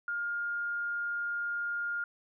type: tone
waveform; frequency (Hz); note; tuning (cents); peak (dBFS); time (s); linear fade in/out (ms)
sine; 1413; F6; +20; -31; 0.08-2.04; 2
effects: none